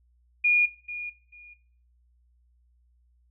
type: tone with echo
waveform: sine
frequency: 2435 Hz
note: D#7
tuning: 38 cents flat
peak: -18 dBFS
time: 0.44-0.66 s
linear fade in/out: 10 ms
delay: 440 ms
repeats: 2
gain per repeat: -14 dB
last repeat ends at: 1.54 s
effects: noise-tail reverb RT60 0.5 s tail -17 dB re dry + added 60 Hz sine -61 dBFS peak until 3.3 s